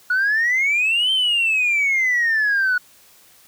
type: exponential two-way sweep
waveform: sine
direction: up then down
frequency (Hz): 1449 to 3136 to 1458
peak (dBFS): -14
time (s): 0.1-2.78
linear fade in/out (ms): 5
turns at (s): 1.12
effects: tanh soft clip ceiling -13 dBFS + white hiss -51 dBFS RMS until 3.47 s